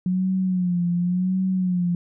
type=tone with vibrato; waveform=sine; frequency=180.9 Hz; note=F#3; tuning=39 cents flat; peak=-19 dBFS; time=0.06-1.95 s; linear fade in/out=2 ms; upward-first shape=sine; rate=0.91 Hz; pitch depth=69 cents each way; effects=none